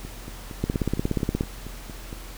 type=two click trains; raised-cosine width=3 ms; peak=-10 / -23 dBFS; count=14 / 10; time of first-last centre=0.64-1.409 / 0.05-2.129 s; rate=16.9 / 4.33 Hz; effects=added 42 Hz sine -38 dBFS peak until 2.37 s + pink hiss -43 dBFS RMS until 2.37 s